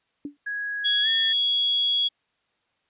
sine tone with exponential decay, 288.6 Hz, D4, 30 cents flat, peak -26 dBFS, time 0.25-0.37 s, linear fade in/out 2 ms, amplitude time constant 24 ms
sine tone with pitch glide, 1661.2 to 1801.1 Hz, G#6 to A6, 0 to +40 cents, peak -27 dBFS, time 0.46-1.33 s, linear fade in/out 10 ms, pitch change +140 cents, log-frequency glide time 1.02-1.08 s
sine tone, 3340 Hz, G#7, 9 cents sharp, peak -19 dBFS, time 0.84-2.09 s, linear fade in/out 20 ms
effects white hiss -71 dBFS RMS until 2.89 s + resampled to 8000 Hz

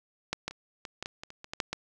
clicks, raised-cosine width 0.2 ms, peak -12 / -15 / -27 / -21 / -18 / -18 / -23 / -28 / -26 / -18 / -10 / -15 dBFS, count 12, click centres 0.33 / 0.48 / 0.51 / 0.852 / 1.026 / 1.059 / 1.235 / 1.304 / 1.444 / 1.535 / 1.602 / 1.73 s, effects none

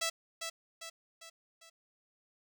5% pulse tone with echo, 659.3 Hz, E5, in tune, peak -20 dBFS, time 0.01-0.1 s, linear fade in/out 10 ms, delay 400 ms, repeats 4, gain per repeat -6 dB, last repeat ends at 1.7 s, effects none

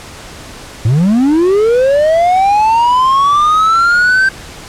triangle linear sweep, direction up, 102.2 to 1570 Hz, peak -5 dBFS, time 0.85-4.29 s, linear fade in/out 5 ms, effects pink hiss -31 dBFS RMS until 4.68 s + low-pass 9000 Hz 12 dB/octave

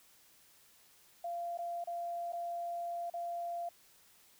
sine tone with dropouts, 690 Hz, F5, 21 cents flat, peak -36 dBFS, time 1.24-3.69 s, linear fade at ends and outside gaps 5 ms, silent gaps 1.575-1.587 / 1.841-1.872 / 2.323-2.331 / 3.1-3.138 s, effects white hiss -64 dBFS RMS until 4.39 s

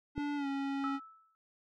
square tone with pitch glide, 290 to 275.8 Hz, D4 to C#4, -22 to -9 cents, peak -34 dBFS, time 0.15-1 s, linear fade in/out 50 ms, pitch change -87 cents, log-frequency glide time 0.36-0.47 s
click, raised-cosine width 3 ms, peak -25 dBFS, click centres 0.179 s
sine tone with exponential decay, 1310 Hz, E6, 11 cents flat, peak -33 dBFS, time 0.84-1.35 s, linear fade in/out 0 ms, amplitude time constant 110 ms
effects low-pass 3000 Hz 12 dB/octave

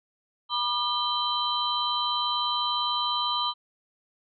sine tone cluster, 972 / 1203 / 3123 / 3983 Hz, B5 / D6 / G7 / B7, -28 / +41 / -7 / +14 cents, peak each -30 dBFS, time 0.49-3.54 s, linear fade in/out 50 ms, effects none

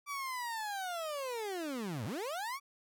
30% pulse linear two-way sweep, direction down then up, 1166 to 96.7 to 1166 Hz, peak -34 dBFS, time 0.06-2.6 s, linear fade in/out 50 ms, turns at 2.05 s, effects none

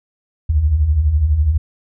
sine beating tone pair, 65.9 / 77.9 Hz, C2 / D#2, +13 / +3 cents, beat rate 12 Hz, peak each -20 / -12 dBFS, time 0.49-1.58 s, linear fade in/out 10 ms, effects none

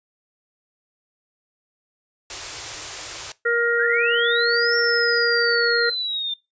white band-stop noise, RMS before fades -31 dBFS, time 2.3-3.32 s, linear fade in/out 2 ms, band 150 to 290 Hz, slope 96 dB/octave
harmonic tone, 470.7 Hz, A#4, 17 cents sharp, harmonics 1 / 3 / 4, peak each -21 / -21 / -24 dBFS, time 3.45-5.9 s, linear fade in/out 10 ms
sine linear two-way sweep, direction up then down, 1517 to 5430 to 3580 Hz, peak -23 dBFS, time 3.79-6.34 s, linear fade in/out 5 ms, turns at 4.76 s
effects noise-tail reverb RT60 0.2 s tail -19 dB re dry + resampled to 16000 Hz

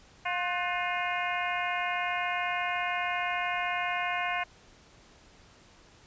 harmonic tone with a mistuned harmonic, 354.5 Hz, F4, 26 cents sharp, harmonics 2 / 3 / 4 / 5 / 6 / 7 / 8, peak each -33 / -35 / -37 / -38 / -35 / -37 / -42 dBFS, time 0.25-4.44 s, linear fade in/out 10 ms, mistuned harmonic 4, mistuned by +90 cents, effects pink hiss -57 dBFS RMS until 6.06 s + resampled to 16000 Hz

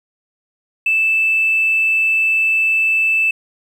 triangle tone, 2637 Hz, E7, in tune, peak -9 dBFS, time 0.86-3.31 s, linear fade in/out 5 ms, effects tanh soft clip ceiling -10 dBFS

